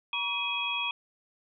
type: tone cluster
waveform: sine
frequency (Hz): 955 / 1132 / 2507 / 3310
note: A#5 / C#6 / D#7 / G#7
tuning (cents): +42 / +36 / +12 / -6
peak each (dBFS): -37 / -39 / -31 / -33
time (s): 0.13-0.91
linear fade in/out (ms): 2
effects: none